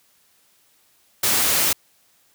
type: noise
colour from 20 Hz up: white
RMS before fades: -19 dBFS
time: 1.23-1.73 s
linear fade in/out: 5 ms
effects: white hiss -60 dBFS RMS until 2.34 s + high-pass 60 Hz 12 dB/octave